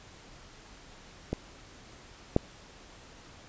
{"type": "clicks", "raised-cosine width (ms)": 2, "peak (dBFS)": [-16, -8], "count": 2, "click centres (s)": [1.33, 2.364], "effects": ["pink hiss -52 dBFS RMS until 3.48 s", "resampled to 16000 Hz"]}